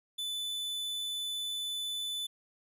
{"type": "tone", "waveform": "45% pulse", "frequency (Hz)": 3498, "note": "A7", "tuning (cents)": -11, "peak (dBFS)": -34, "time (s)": [0.18, 2.27], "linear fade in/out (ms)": 10, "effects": ["resampled to 32000 Hz"]}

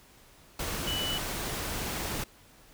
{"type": "tone in noise", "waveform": "sine", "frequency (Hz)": 2968, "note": "F#7", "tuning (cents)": 5, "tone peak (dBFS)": -31, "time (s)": [0.87, 1.18], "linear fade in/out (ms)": 5, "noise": "pink", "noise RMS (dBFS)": -34, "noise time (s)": [0.59, 2.24], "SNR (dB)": 0, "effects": ["pink hiss -57 dBFS RMS until 2.73 s"]}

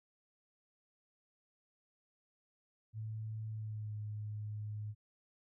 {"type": "tone with pitch glide", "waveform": "sine", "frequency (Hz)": [109.5, 105.77], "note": ["A2", "G#2"], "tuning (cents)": [-8, 32], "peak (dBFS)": -39, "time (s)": [2.93, 4.95], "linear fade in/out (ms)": 50, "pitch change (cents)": -60, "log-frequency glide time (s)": [3.49, 3.96], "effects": []}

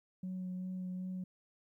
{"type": "tone with vibrato", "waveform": "sine", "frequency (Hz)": 184, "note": "F#3", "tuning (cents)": -9, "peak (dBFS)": -36, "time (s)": [0.23, 1.24], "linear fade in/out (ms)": 5, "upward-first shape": "sine", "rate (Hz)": 2.6, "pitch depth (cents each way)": 13, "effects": ["tanh soft clip ceiling -35 dBFS", "13-bit"]}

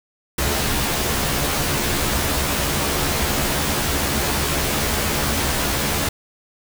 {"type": "noise with comb filter", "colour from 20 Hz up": "pink", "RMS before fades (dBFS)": -21, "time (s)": [0.38, 6.09], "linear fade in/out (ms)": 5, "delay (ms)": 14, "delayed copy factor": 0.8, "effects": []}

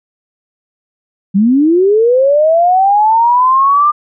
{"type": "linear sweep", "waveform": "sine", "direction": "up", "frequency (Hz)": [185, 1204], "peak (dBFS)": -6, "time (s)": [1.34, 3.92], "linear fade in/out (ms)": 20, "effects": []}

